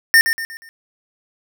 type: tone with echo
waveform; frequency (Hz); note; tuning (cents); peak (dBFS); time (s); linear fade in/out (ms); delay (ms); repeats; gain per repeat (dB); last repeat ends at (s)
square; 1817; A#6; -45; -8; 0.14-0.21; 0; 120; 4; -8; 0.69
effects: none